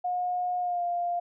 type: tone with pitch glide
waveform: sine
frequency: 720 to 699.1 Hz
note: F#5 to F5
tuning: -47 to +2 cents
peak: -26 dBFS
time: 0.04-1.2 s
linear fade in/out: 10 ms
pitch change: -51 cents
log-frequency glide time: 0.59-0.83 s
effects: none